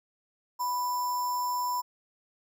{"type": "tone with sample-and-hold", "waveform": "sine", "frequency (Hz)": 987.8, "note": "B5", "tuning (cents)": 0, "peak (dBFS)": -27, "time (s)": [0.59, 1.82], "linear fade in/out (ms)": 20, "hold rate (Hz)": 6300, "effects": []}